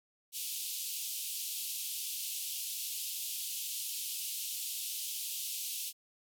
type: band-pass noise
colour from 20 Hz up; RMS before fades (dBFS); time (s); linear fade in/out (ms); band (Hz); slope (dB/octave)
white; -39; 0.32-5.93; 50; 2700 to 16000; 48
effects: none